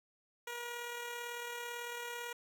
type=tone with amplitude modulation; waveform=10% pulse; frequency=477.9 Hz; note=A#4; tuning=43 cents sharp; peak=-31 dBFS; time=0.47-2.33 s; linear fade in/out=5 ms; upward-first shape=sine; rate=38 Hz; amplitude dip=30%; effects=none